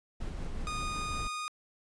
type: noise with tremolo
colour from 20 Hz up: brown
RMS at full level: -36 dBFS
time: 0.2-1.28 s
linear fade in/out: 10 ms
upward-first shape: sine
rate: 5.4 Hz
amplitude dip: 25%
type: tone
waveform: sawtooth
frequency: 1232 Hz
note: D#6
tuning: 17 cents flat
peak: -31 dBFS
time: 0.67-1.48 s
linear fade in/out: 0 ms
effects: resampled to 22050 Hz